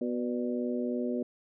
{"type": "harmonic tone with a mistuned harmonic", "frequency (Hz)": 122.9, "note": "B2", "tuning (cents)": -8, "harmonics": [2, 3, 4, 5], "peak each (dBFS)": [-31, -35, -37, -39], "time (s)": [0.01, 1.23], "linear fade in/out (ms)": 5, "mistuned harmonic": 5, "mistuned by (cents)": -56, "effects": []}